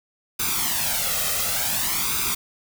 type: noise with flanger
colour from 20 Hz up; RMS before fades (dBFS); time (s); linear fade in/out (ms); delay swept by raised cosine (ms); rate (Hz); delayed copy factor
white; -24; 0.39-2.35; 10; 0.81 to 1.57; 0.56; +0.7
effects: none